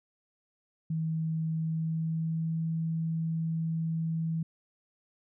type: tone with pitch glide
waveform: sine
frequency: 160.4 to 162.64 Hz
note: E3 to E3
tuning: -47 to -23 cents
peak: -28 dBFS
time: 0.9-4.43 s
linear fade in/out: 5 ms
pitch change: +24 cents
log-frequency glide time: 1.49-2.63 s
effects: none